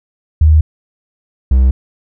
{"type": "tone pair in turn", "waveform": ["sine", "triangle"], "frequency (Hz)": [77.6, 64.5], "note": ["D#2", "C2"], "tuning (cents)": [-4, -24], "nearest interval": "minor third", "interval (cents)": 320, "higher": "first", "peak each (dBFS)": -4, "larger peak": "neither", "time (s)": [[0.41, 0.61], [1.51, 1.71]], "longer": "neither", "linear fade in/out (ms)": 5, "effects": []}